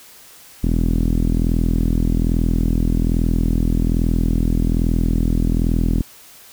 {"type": "tone with low-pass filter", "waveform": "sawtooth", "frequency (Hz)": 41.2, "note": "E1", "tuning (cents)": 0, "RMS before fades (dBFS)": -17, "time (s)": [0.63, 6.02], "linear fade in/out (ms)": 10, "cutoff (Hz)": 260, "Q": 2.6, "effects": ["white hiss -44 dBFS RMS until 6.52 s"]}